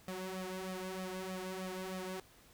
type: tone with flanger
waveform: sawtooth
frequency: 186.5 Hz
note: F#3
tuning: 14 cents sharp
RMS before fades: -42 dBFS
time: 0.08-2.2 s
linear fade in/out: 2 ms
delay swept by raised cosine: 1.6 to 3.5 ms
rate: 3.2 Hz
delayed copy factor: +0.8
effects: pink hiss -62 dBFS RMS until 2.53 s